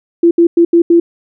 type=tone bursts at uneven times; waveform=sine; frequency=339.8 Hz; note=F4; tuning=47 cents flat; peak=-4 dBFS; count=5; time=0.23-0.31 / 0.38-0.47 / 0.57-0.65 / 0.73-0.82 / 0.9-1 s; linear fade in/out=5 ms; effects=none